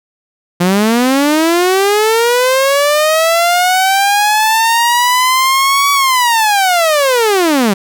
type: linear two-way sweep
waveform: sawtooth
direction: up then down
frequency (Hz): 171.6 to 1138 to 186.4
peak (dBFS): -5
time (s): 0.6-7.74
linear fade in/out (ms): 10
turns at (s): 5.92
effects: none